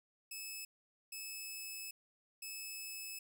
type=tone bursts at uneven times; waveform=10% pulse; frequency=2599 Hz; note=E7; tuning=25 cents flat; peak=-35 dBFS; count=3; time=0.31-0.65 / 1.12-1.91 / 2.42-3.19 s; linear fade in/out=5 ms; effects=none